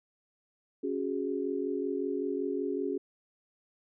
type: chord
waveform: sine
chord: C# suspended fourth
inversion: none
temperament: equal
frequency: 277.2 / 370 / 415.3 Hz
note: C#4 / F#4 / G#4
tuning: 0 / 0 / 0 cents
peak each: -34 dBFS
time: 0.83-2.98 s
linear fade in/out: 10 ms
effects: none